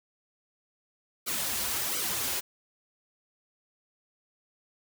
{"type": "noise with flanger", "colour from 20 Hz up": "white", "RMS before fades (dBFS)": -31, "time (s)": [1.26, 2.41], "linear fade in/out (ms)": 20, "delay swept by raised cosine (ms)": [1.1, 6.8], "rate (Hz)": 1.4, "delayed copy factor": -1, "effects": []}